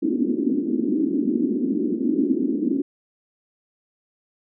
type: band-pass noise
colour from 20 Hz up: white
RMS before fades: -22 dBFS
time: 0.02-2.82 s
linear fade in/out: 10 ms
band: 230 to 330 Hz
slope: 48 dB/octave
effects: none